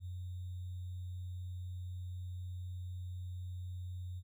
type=tone with sample-and-hold; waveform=sine; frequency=90.4 Hz; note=F#2; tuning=40 cents flat; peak=-40 dBFS; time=0-4.23 s; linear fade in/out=50 ms; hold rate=3675 Hz; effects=none